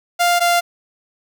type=tone pair in turn; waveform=sawtooth; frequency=699 / 695.5 Hz; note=F5 / F5; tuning=+1 / -7 cents; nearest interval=unison; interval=8 cents; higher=first; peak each=-9 dBFS; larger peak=neither; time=0.19-0.4 / 0.4-0.61 s; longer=neither; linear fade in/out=20 ms; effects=none